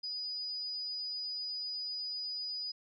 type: tone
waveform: sine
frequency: 4946 Hz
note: D#8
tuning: 11 cents flat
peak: -36 dBFS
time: 0.03-2.72 s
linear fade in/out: 10 ms
effects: none